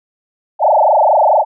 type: tone with frequency modulation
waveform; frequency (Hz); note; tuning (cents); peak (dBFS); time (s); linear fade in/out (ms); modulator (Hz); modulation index
sine; 740; F#5; 0; -7; 0.59-1.45; 50; 24.6; 6.3
effects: none